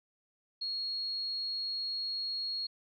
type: tone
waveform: sine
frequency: 4302 Hz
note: C8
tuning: 47 cents sharp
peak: -33 dBFS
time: 0.61-2.67 s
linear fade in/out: 10 ms
effects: none